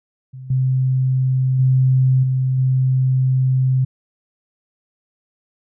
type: tone with level steps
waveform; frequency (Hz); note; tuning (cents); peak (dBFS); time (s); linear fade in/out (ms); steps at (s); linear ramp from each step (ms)
sine; 130.2; C3; -8; -31 / -14 / -11 / -15 / -13; 0.33-3.85; 10; 0.5 / 1.59 / 2.23 / 2.58; 5
effects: none